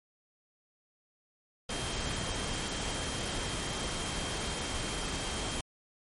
sine tone in noise, 3183 Hz, G7, 26 cents sharp, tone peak -43 dBFS, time 1.69-5.61 s, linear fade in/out 5 ms, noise pink, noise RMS -35 dBFS, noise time 1.69-5.61 s, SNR -11 dB, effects MP3 48 kbps

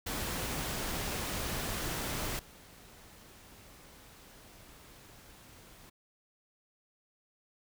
pink noise with level steps, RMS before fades -36 / -55 dBFS, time 0.06-5.9 s, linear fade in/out 10 ms, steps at 2.39 s, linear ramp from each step 2 ms, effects none

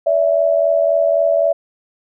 sine tone pair together, 575.5 / 659.3 Hz, D5 / E5, -35 / 0 cents, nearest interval major second, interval 235 cents, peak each -15 / -14 dBFS, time 0.06-1.53 s, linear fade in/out 10 ms, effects none

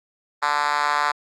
5% pulse tone with high-pass filter, 146.83 Hz, D3, in tune, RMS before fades -21 dBFS, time 0.42-1.12 s, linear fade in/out 10 ms, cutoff 980 Hz, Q 2.2, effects low-pass 6000 Hz 12 dB/octave + Opus 24 kbps

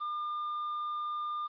triangle tone with quantisation, 1204 Hz, D6, 43 cents sharp, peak -31 dBFS, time 0-1.48 s, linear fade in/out 20 ms, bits 10, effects resampled to 11025 Hz

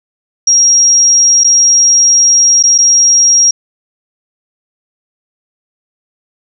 sine tone with dropouts, 5630 Hz, F8, 13 cents sharp, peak -4 dBFS, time 0.47-3.51 s, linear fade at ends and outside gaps 5 ms, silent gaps 1.437-1.444 / 2.628-2.636 / 2.78-2.785 s, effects none

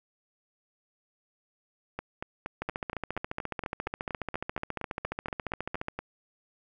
two click trains, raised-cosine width 0.5 ms, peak -17 / -19 dBFS, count 48 / 18, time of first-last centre 2.62-5.884 / 1.99-5.99 s, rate 14.4 / 4.25 Hz, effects none

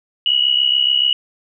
sine tone pair together, 2880 / 2947 Hz, F#7 / F#7, -47 / -8 cents, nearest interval unison, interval 39 cents, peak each -16 / -15 dBFS, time 0.26-1.13 s, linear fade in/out 2 ms, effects none

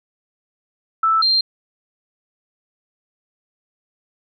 sine tone pair in turn, 1318.5 / 4175 Hz, E6 / C8, 0 / -5 cents, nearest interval octave + minor sixth, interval 1995 cents, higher second, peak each -13 / -13 dBFS, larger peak neither, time 1.03-1.22 / 1.22-1.41 s, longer neither, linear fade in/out 5 ms, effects none

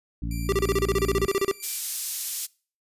harmonic tone, 57 Hz, A#1, 38 cents flat, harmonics 1 / 2 / 3 / 4 / 5, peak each -29 / -34 / -35 / -39 / -37 dBFS, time 0.22-1.26 s, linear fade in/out 5 ms
5% pulse tone with tremolo, 2354 Hz, D7, 3 cents sharp, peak -29 dBFS, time 0.31-1.8 s, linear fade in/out 2 ms, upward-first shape square, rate 3.1 Hz, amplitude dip 50%
square tone bursts, 392 Hz, G4, in tune, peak -21 dBFS, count 16, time 0.49-1.513 s, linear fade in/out 0 ms, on 33 ms, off 33 ms
pink high-pass noise, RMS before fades -30 dBFS, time 1.62-2.47 s, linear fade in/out 20 ms, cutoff 6600 Hz, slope 12 dB/octave
effects noise-tail reverb RT60 0.4 s tail -24 dB re dry + resampled to 32000 Hz

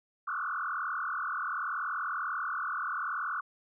sine tone with frequency modulation, 1298 Hz, E6, 27 cents flat, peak -31 dBFS, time 0.27-3.41 s, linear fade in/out 10 ms, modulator 40.7 Hz, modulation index 4.8, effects none

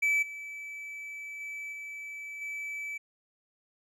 triangle tone with level steps, 2306 Hz, D7, 32 cents flat, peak -22 / -37 / -35 / -37 / -33 dBFS, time 0.02-2.98 s, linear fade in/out 10 ms, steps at 0.22 / 1.4 / 1.72 / 2.41 s, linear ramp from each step 10 ms, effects none

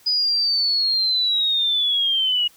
sine linear sweep, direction down, 4978 to 2878 Hz, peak -17 dBFS, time 0.06-2.48 s, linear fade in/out 10 ms, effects white hiss -53 dBFS RMS until 2.56 s

